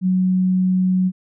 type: tone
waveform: sine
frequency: 185 Hz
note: F#3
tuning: in tune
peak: -14 dBFS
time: 0.01-1.12 s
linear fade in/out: 50 ms
effects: none